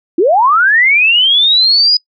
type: linear sweep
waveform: sine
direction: up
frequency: 304.5 to 4990 Hz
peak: -6 dBFS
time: 0.18-1.97 s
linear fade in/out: 5 ms
effects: noise-tail reverb RT60 0.1 s tail -23 dB re dry